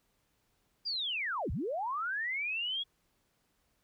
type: linear two-way sweep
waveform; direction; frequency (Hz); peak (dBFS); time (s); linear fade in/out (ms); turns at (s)
sine; down then up; 4908 to 46.25 to 3361; -32; 0.85-2.84; 20; 1.51
effects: pink hiss -75 dBFS RMS until 3.83 s